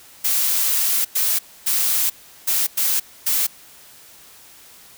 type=noise bursts at uneven times; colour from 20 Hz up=blue; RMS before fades=-19 dBFS; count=6; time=0.24-1.05 / 1.15-1.39 / 1.66-2.1 / 2.47-2.67 / 2.77-3 / 3.26-3.47 s; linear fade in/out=10 ms; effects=white hiss -46 dBFS RMS until 4.97 s